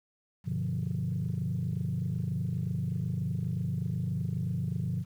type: chord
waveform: sine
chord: G dominant seventh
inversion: none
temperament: equal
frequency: 98 / 123.47 / 146.83 / 174.61 Hz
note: G2 / B2 / D3 / F3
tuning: 0 / 0 / 0 / 0 cents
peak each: -35 / -33 / -34 / -33 dBFS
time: 0.44-5.05 s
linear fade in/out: 50 ms
effects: tanh soft clip ceiling -23 dBFS + 10-bit